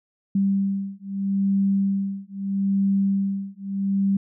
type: beating tone pair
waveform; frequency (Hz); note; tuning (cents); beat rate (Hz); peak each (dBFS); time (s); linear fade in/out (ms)
sine; 196 / 196.78; G3 / G3; 0 / +7; 0.78; -23; 0.35-4.17; 5
effects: none